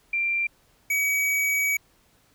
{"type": "tone pair in turn", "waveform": ["sine", "square"], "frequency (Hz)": [2367, 2269], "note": ["D7", "C#7"], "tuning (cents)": [13, 40], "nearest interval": "minor second", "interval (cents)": 73, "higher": "first", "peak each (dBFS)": -22, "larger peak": "neither", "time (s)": [[0.13, 0.47], [0.9, 1.77]], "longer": "second", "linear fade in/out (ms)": 5, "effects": ["pink hiss -62 dBFS RMS until 2.34 s"]}